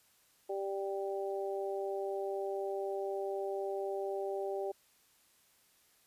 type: harmonic tone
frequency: 196 Hz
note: G3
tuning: in tune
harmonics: 2 / 3 / 4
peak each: -36 / -40 / -42 dBFS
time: 0.49-4.72 s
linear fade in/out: 10 ms
effects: white hiss -68 dBFS RMS until 6.06 s + resampled to 32000 Hz